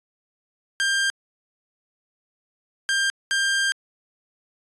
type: tone bursts at uneven times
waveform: sawtooth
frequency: 1592 Hz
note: G6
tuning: 26 cents sharp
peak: -16 dBFS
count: 3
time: 0.8-1.1 / 2.89-3.1 / 3.31-3.72 s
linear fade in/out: 0 ms
effects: resampled to 22050 Hz